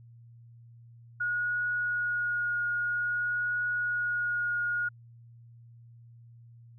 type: tone with vibrato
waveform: sine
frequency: 1444 Hz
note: F#6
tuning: 43 cents flat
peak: -27 dBFS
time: 1.2-4.89 s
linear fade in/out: 10 ms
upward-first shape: triangle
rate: 0.51 Hz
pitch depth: 14 cents each way
effects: added 117 Hz sine -50 dBFS peak until 6.78 s